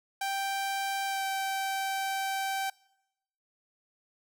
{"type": "tone with pitch glide", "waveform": "sawtooth", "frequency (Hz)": [784, 776.3], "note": ["G5", "G5"], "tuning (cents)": [0, -17], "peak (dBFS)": -26, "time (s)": [0.21, 2.7], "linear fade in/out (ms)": 5, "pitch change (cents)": -17, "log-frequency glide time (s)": [1.06, 1.24], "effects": ["noise-tail reverb RT60 0.9 s tail -25 dB re dry"]}